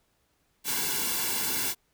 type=noise with comb filter; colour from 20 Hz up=white; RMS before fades=-29 dBFS; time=0.64-1.75 s; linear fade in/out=50 ms; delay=1.6 ms; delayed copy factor=-0.85; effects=pink hiss -71 dBFS RMS until 1.93 s